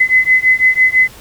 sine beating tone pair, 2027 / 2033 Hz, B6 / B6, +45 / +50 cents, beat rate 6 Hz, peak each -11 dBFS, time 0-1.08 s, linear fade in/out 10 ms, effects pink hiss -38 dBFS RMS until 1.2 s

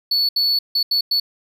triangle tone bursts at uneven times, 4435 Hz, C#8, in tune, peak -14 dBFS, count 5, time 0.11-0.29 / 0.36-0.59 / 0.75-0.83 / 0.91-1.01 / 1.11-1.2 s, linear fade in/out 5 ms, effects none

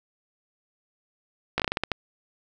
slowing click train, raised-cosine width 0.3 ms, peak -8 dBFS, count 9, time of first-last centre 1.58-1.917 s, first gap 17 ms, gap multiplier 1.25, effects none

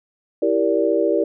sine chord, E half-diminished seventh, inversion none, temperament equal with one note detuned, 329.6 / 392 / 466.2 / 580.2 Hz, E4 / G4 / Bb4 / D5, 0 / 0 / 0 / -21 cents, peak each -21 dBFS, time 0.42-1.24 s, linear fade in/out 5 ms, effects none

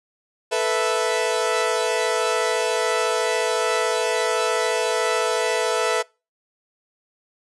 sawtooth chord, A suspended second, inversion none, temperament equal, 440 / 493.9 / 659.3 Hz, A4 / B4 / E5, 0 / 0 / 0 cents, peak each -20 dBFS, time 0.51-6.03 s, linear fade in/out 20 ms, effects noise-tail reverb RT60 0.3 s tail -25 dB re dry + resampled to 24000 Hz

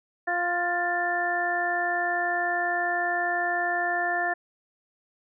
harmonic tone with a mistuned harmonic, 350 Hz, F4, 4 cents sharp, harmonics 1 / 2 / 3 / 4 / 5, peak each -35 / -27 / -38 / -35 / -27 dBFS, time 0.27-4.34 s, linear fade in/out 10 ms, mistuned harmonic 5, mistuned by +17 cents, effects none

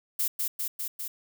violet noise with echo, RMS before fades -27 dBFS, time 0.19-0.28 s, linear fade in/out 5 ms, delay 200 ms, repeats 4, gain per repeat -2 dB, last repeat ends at 1.08 s, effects none

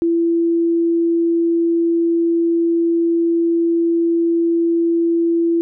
sine tone, 336 Hz, E4, 33 cents sharp, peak -13 dBFS, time 0.02-5.61 s, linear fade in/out 0 ms, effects none

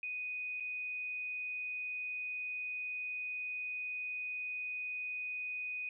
sine tone with dropouts, 2489 Hz, D#7, in tune, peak -37 dBFS, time 0.03-5.89 s, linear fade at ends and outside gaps 2 ms, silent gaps 0.6-0.605 s, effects none

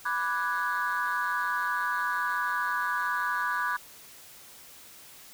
sine chord, G# half-diminished seventh, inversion first, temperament equal, 987.8 / 1174.7 / 1480 / 1661.2 Hz, B5 / D6 / F#6 / G#6, 0 / 0 / 0 / 0 cents, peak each -31 dBFS, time 0.05-3.77 s, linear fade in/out 10 ms, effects tanh soft clip ceiling -20 dBFS + white hiss -50 dBFS RMS until 5.33 s

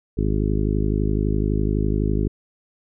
harmonic tone, 51.91 Hz, G#1, in tune, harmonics 1 / 2 / 3 / 4 / 5 / 6 / 7 / 8, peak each -22 / -25 / -27 / -28 / -29 / -30 / -30 / -31 dBFS, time 0.17-2.28 s, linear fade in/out 10 ms, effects none

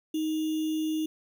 sine tone with sample-and-hold, 313.3 Hz, D#4, 12 cents sharp, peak -26 dBFS, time 0.14-1.06 s, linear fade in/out 5 ms, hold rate 3150 Hz, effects none

